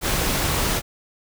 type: noise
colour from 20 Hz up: pink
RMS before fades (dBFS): -22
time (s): 0.01-0.82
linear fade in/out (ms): 50
effects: none